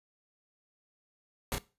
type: noise with echo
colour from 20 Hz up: pink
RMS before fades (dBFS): -32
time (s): 1.52-1.55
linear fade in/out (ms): 0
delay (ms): 32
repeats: 1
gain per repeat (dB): -4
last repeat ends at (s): 1.582
effects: noise-tail reverb RT60 0.3 s tail -19 dB re dry + resampled to 32000 Hz